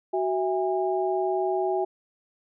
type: tone cluster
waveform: sine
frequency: 374.6 / 658 / 815 Hz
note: F#4 / E5 / G#5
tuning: +21 / -3 / -33 cents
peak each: -25 / -29 / -29 dBFS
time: 0.13-1.85 s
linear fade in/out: 10 ms
effects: none